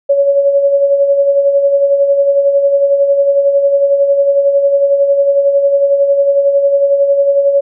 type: tone with tremolo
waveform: sine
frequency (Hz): 560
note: C#5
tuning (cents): +18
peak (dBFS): -5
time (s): 0.09-7.61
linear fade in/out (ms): 10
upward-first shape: sine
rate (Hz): 11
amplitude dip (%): 50
effects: none